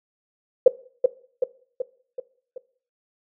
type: tone with echo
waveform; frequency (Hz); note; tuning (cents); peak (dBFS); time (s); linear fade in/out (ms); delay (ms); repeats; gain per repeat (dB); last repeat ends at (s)
sine; 508; B4; +49; -6; 0.66-0.68; 5; 380; 5; -5; 2.58
effects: noise-tail reverb RT60 0.5 s tail -19 dB re dry